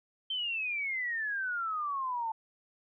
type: exponential sweep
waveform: sine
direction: down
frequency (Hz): 3136 to 880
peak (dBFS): -31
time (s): 0.3-2.32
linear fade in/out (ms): 5
effects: none